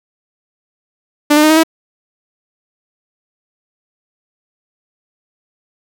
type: tone with pitch steps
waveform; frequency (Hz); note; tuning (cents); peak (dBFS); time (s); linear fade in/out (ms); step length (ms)
sawtooth; 295.4 / 302.1 / 309 / 316.1 / 323.3; D4 / D4 / D#4 / D#4 / E4; +10 / +49 / -12 / +27 / -34; -3; 1.3-1.635; 10; 67
effects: none